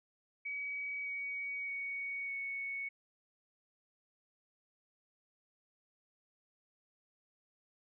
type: tone with pitch steps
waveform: sine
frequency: 2269 / 2252 / 2235 / 2218 Hz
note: C#7 / C#7 / C#7 / C#7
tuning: +40 / +27 / +14 / 0 cents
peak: -37 dBFS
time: 0.45-2.89 s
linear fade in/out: 10 ms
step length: 610 ms
effects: none